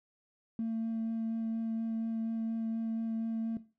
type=tone with vibrato; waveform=triangle; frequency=225.5 Hz; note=A3; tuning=43 cents sharp; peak=-27 dBFS; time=0.59-3.57 s; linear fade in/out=2 ms; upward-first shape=sine; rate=4.2 Hz; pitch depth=9 cents each way; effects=noise-tail reverb RT60 0.3 s tail -17 dB re dry + tanh soft clip ceiling -29 dBFS